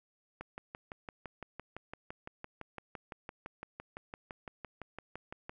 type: click train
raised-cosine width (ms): 0.5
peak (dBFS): -27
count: 31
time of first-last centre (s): 0.41-5.495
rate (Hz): 5.9
effects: none